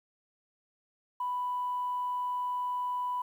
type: tone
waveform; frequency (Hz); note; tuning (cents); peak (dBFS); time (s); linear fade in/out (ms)
sine; 990; B5; +4; -29; 1.2-3.22; 5
effects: tanh soft clip ceiling -25 dBFS + 10-bit